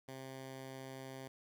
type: tone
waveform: 10% pulse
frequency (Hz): 132.6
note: C3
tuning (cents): +23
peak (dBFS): -38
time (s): 0.08-1.28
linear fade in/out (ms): 5
effects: none